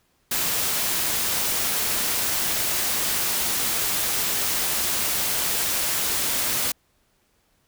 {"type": "noise", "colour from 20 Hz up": "white", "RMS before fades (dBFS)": -24, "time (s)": [0.31, 6.72], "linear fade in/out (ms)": 5, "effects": ["pink hiss -66 dBFS RMS until 7.67 s"]}